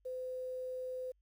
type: tone with quantisation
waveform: sine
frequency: 510 Hz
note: C5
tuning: 44 cents flat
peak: -38 dBFS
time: 0.05-1.12 s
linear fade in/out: 10 ms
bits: 11
effects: added 50 Hz sine -70 dBFS peak until 1.21 s